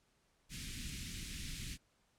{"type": "band-stop noise", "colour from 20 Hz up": "pink", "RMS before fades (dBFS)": -44, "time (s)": [0.49, 1.78], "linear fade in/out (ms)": 50, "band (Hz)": [250, 2100], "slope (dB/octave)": 24, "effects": ["pink hiss -75 dBFS RMS until 2.18 s", "low-pass 10000 Hz 12 dB/octave"]}